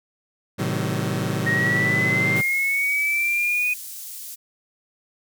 sawtooth chord, A diminished seventh, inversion none, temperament just, 110 / 132 / 158.4 / 190.08 Hz, A2 / C3 / Eb3 / Gb3, 0 / +16 / +31 / +47 cents, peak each -24 dBFS, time 0.58-2.42 s, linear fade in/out 20 ms
sine linear sweep, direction up, 1864.7 to 2488 Hz, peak -19 dBFS, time 1.46-3.74 s, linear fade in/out 10 ms
pink high-pass noise, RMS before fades -36 dBFS, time 2.35-4.36 s, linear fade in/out 20 ms, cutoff 8400 Hz, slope 12 dB/octave
effects none

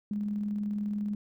sine tone with tremolo, 207 Hz, G#3, 5 cents flat, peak -28 dBFS, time 0.11-1.15 s, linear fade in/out 2 ms, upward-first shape square, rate 20 Hz, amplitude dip 25%, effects none

